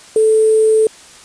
sine tone with sample-and-hold, 437.6 Hz, A4, 9 cents flat, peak -8 dBFS, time 0.16-0.87 s, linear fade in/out 2 ms, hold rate 8820 Hz, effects white hiss -40 dBFS RMS until 1.24 s + resampled to 22050 Hz

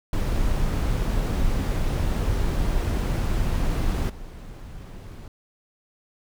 brown noise with level steps, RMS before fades -23 / -38 dBFS, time 0.13-5.28 s, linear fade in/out 2 ms, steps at 4.09 s, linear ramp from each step 10 ms, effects none

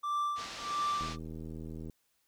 triangle tone with tremolo, 1174.7 Hz, D6, in tune, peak -27 dBFS, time 0.03-1.19 s, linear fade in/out 10 ms, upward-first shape sine, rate 1.5 Hz, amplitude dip 95%
white low-pass noise, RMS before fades -44 dBFS, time 0.35-1.17 s, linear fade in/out 50 ms, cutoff 5600 Hz, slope 24 dB/octave
click train, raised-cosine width 3 ms, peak -31 dBFS, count 72, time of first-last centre 1.01-1.897 s, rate 80 Hz
effects white hiss -75 dBFS RMS until 2.27 s

